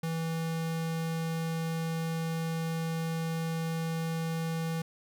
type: tone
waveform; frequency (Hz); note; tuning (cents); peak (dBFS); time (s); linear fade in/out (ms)
square; 163.5; E3; -14; -31; 0.03-4.82; 5
effects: none